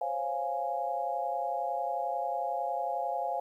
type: chord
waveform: sine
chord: Db major seventh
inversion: third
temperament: equal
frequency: 523.3 / 554.4 / 698.5 / 830.6 Hz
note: C5 / Db5 / F5 / Ab5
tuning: 0 / 0 / 0 / 0 cents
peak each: -38 / -39 / -33 / -34 dBFS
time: 0.01-3.4 s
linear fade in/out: 5 ms
effects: 11-bit